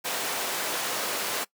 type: high-pass noise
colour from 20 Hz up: pink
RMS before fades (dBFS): -30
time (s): 0.04-1.45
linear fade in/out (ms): 20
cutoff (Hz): 460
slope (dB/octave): 12
effects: noise-tail reverb RT60 0.1 s tail -21 dB re dry